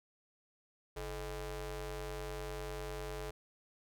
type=ring-modulated tone; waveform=sawtooth; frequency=190 Hz; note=F#3; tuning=46 cents sharp; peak=-33 dBFS; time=0.96-3.31 s; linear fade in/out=10 ms; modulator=240 Hz; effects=none